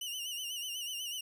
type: tone with vibrato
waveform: sawtooth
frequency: 2913 Hz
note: F#7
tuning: 28 cents flat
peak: -34 dBFS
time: 0.01-1.21 s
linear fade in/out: 5 ms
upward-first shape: sine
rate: 8.1 Hz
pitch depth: 83 cents each way
effects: none